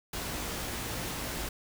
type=noise with comb filter; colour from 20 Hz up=pink; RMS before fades=-36 dBFS; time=0.13-1.49 s; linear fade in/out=5 ms; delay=17 ms; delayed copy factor=+0.5; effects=none